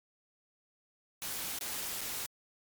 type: noise with dropouts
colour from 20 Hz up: white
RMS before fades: -38 dBFS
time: 1.22-2.26 s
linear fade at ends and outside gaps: 0 ms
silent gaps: 1.587-1.61 / 2.009-2.013 s
effects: MP3 96 kbps